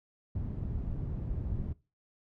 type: low-pass noise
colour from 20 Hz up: white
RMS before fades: -35 dBFS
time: 0.35-1.73 s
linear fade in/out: 5 ms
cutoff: 110 Hz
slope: 12 dB/octave
effects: noise-tail reverb RT60 0.3 s tail -20 dB re dry